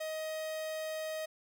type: tone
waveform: 45% pulse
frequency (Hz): 629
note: D#5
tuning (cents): +19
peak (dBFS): -36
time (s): 0-1.26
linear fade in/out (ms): 10
effects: none